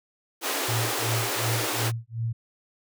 pink high-pass noise, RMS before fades -28 dBFS, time 0.41-1.92 s, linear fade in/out 50 ms, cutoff 290 Hz, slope 48 dB/octave
sine tone with tremolo, 114.8 Hz, A#2, 26 cents flat, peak -24 dBFS, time 0.68-2.33 s, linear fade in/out 10 ms, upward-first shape sine, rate 2.7 Hz, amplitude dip 100%
effects none

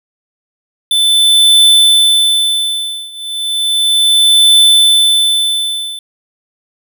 square tone with tremolo, 3520 Hz, A7, in tune, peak -4 dBFS, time 0.91-5.99 s, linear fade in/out 2 ms, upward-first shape triangle, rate 0.34 Hz, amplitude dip 95%, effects none

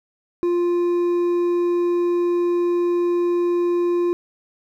triangle tone with hard clipping, 349.2 Hz, F4, in tune, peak -18 dBFS, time 0.43-4.13 s, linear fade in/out 0 ms, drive 7 dB, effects none

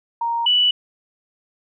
sine tone pair in turn, 932.3 / 2960 Hz, A#5 / F#7, 0 / 0 cents, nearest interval octave + minor sixth, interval 2000 cents, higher second, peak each -19 / -13 dBFS, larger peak second, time 0.21-0.46 / 0.46-0.71 s, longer neither, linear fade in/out 5 ms, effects none

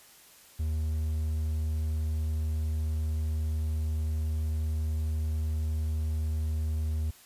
triangle tone, 77.78 Hz, D#2, in tune, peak -25 dBFS, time 0.59-7.11 s, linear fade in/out 10 ms, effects white hiss -55 dBFS RMS until 7.25 s + resampled to 32000 Hz

